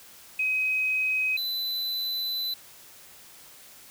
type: tone pair in turn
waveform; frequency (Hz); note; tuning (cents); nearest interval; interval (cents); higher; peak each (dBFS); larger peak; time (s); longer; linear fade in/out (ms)
sine / square; 2528 / 4005; D#7 / B7; +27 / +23; minor sixth; 796; second; -23 / -28; first; 0.39-1.37 / 1.37-2.54; second; 5
effects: white hiss -50 dBFS RMS until 3.9 s